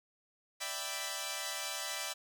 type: chord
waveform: 5% pulse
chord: E minor seventh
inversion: third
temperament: equal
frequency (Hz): 587.3 / 659.3 / 784 / 987.8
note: D5 / E5 / G5 / B5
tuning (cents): 0 / 0 / 0 / 0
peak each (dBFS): -31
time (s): 0.6-2.14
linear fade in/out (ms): 20
effects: none